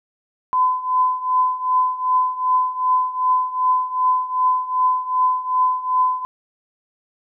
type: tone with tremolo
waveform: sine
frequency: 1014 Hz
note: B5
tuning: 45 cents sharp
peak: -12 dBFS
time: 0.53-6.25 s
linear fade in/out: 0 ms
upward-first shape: triangle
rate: 2.6 Hz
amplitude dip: 85%
effects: none